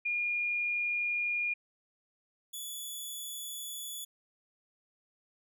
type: tone pair in turn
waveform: sine / 10% pulse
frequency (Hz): 2424 / 3428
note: D#7 / A7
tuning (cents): -46 / -46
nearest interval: tritone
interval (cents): 600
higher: second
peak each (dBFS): -29 / -31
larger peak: first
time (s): 0.05-1.54 / 2.53-4.05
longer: second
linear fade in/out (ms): 10
effects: none